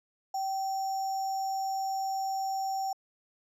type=tone with sample-and-hold; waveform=sine; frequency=772 Hz; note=G5; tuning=27 cents flat; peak=-29 dBFS; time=0.34-2.93 s; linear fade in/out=5 ms; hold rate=6300 Hz; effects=low-pass 10000 Hz 12 dB/octave